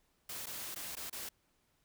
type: noise with dropouts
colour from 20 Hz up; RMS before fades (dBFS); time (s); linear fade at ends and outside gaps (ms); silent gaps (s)
white; -43; 0.29-1.29; 5; 0.459-0.467 / 0.747-0.759 / 0.954-0.967 / 1.098-1.127
effects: pink hiss -75 dBFS RMS until 1.84 s